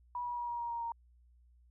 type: tone with pitch steps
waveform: sine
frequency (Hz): 973 / 965.7 / 958.5 / 951.3 / 944.2 / 937.1 / 930.1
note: B5 / B5 / A#5 / A#5 / A#5 / A#5 / A#5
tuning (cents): -26 / -39 / +48 / +35 / +22 / +9 / -4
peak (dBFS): -35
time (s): 0.15-0.92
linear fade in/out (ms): 2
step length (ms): 110
effects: added 60 Hz sine -61 dBFS peak until 1.7 s